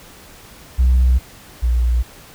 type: tone pair in turn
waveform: sine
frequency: 63 / 59.76 Hz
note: B1 / A#1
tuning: +35 / +44 cents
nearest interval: minor second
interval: 91 cents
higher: first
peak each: -8 / -12 dBFS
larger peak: first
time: 0.78-1.19 / 1.62-2.03 s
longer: neither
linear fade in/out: 20 ms
effects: tanh soft clip ceiling -8 dBFS + pink hiss -42 dBFS RMS until 2.34 s